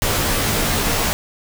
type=noise with comb filter; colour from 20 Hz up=pink; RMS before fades=-19 dBFS; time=0.02-1.13 s; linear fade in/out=0 ms; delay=16 ms; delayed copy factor=-0.85; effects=none